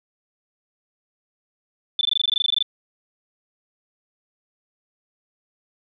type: tone bursts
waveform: sine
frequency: 3520 Hz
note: A7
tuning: in tune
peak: -16 dBFS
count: 16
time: 1.99-2.626 s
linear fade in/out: 2 ms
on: 21 ms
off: 20 ms
effects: none